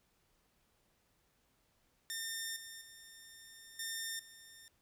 10% pulse tone with level steps, 1812 Hz, A#6, 50 cents flat, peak -30 / -39 / -45 / -30 / -46 dBFS, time 2.1-4.68 s, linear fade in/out 0 ms, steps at 2.56 / 2.81 / 3.79 / 4.19 s, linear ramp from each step 5 ms, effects pink hiss -75 dBFS RMS until 4.81 s

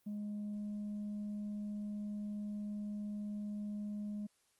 sine tone with tanh clipping, 207.7 Hz, G#3, in tune, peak -39 dBFS, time 0.06-4.27 s, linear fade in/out 10 ms, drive 1 dB, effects white hiss -75 dBFS RMS until 4.59 s + Opus 32 kbps

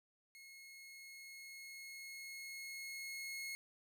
sawtooth tone with level ramp, 2168 Hz, C#7, 39 cents flat, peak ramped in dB -52 to -39 dBFS, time 0.35-3.55 s, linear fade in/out 0 ms, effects none

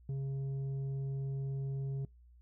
sine tone with tanh clipping, 136.4 Hz, C#3, 28 cents flat, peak -35 dBFS, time 0.09-2.05 s, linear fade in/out 2 ms, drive 5 dB, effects noise-tail reverb RT60 0.2 s tail -24 dB re dry + added 60 Hz sine -57 dBFS peak until 2.41 s

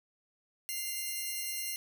5% pulse tone pair together, 2093 / 2794 Hz, C7 / F7, 0 / 0 cents, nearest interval perfect fourth, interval 500 cents, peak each -28 dBFS, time 0.69-1.76 s, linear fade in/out 0 ms, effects none

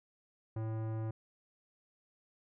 sine tone with tanh clipping, 110.8 Hz, A2, 13 cents sharp, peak -37 dBFS, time 0.56-1.11 s, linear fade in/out 5 ms, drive 18 dB, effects none

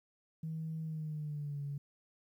sine tone with pitch glide, 159.8 to 142.37 Hz, D#3 to C#3, +47 to +47 cents, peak -36 dBFS, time 0.43-1.78 s, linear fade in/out 5 ms, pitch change -200 cents, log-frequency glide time 0.83-1.62 s, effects tanh soft clip ceiling -32 dBFS + 12-bit

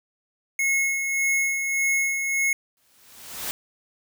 square tone with tremolo, 2175 Hz, C#7, 33 cents flat, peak -20 dBFS, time 0.59-2.53 s, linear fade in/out 2 ms, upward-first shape sine, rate 1.7 Hz, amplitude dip 45%
white noise with exponential growth, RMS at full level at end -28 dBFS, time 2.77-3.51 s, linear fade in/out 0 ms, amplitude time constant 160 ms
effects none

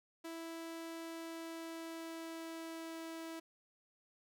sawtooth tone with pitch glide, 329.6 to 326.9 Hz, E4 to E4, 0 to -14 cents, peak -40 dBFS, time 0.24-3.4 s, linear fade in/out 10 ms, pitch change -14 cents, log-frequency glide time 0.98-2.99 s, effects none

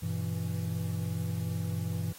triangle chord, E minor, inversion first, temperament equal with one note detuned, 98 / 120.72 / 164.81 Hz, G2 / B2 / E3, 0 / -39 / 0 cents, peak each -32 / -35 / -32 dBFS, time 0.02-2.13 s, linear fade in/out 10 ms, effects white hiss -51 dBFS RMS until 2.18 s + AAC 48 kbps

